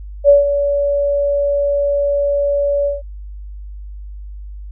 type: tone with ADSR envelope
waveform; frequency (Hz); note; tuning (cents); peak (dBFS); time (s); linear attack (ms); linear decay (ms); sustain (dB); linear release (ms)
sine; 570; C#5; +48; -3; 0.24-3.02; 50; 150; -10; 160
effects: added 50 Hz sine -28 dBFS peak until 4.71 s